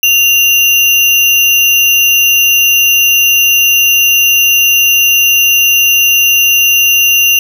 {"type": "tone with sample-and-hold", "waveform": "sine", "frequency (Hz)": 2786, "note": "F7", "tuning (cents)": -5, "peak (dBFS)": -5, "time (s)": [0.03, 7.39], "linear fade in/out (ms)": 2, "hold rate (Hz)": 8820, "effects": []}